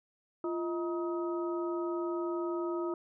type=harmonic tone with a mistuned harmonic; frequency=316.4 Hz; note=D#4; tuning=29 cents sharp; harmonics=1 / 2 / 3 / 4; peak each=-32 / -41 / -44 / -42 dBFS; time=0.44-2.94 s; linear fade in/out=2 ms; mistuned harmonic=1; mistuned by=+150 cents; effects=none